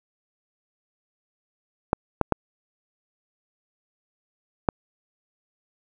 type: clicks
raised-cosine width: 1 ms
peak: -4 dBFS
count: 4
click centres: 1.931 / 2.213 / 2.323 / 4.688 s
effects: none